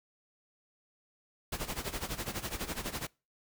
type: noise with tremolo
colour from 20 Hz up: pink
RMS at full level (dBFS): -35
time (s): 1.52-3.07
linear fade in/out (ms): 5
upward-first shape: sine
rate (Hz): 12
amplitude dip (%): 80
effects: noise-tail reverb RT60 0.3 s tail -25 dB re dry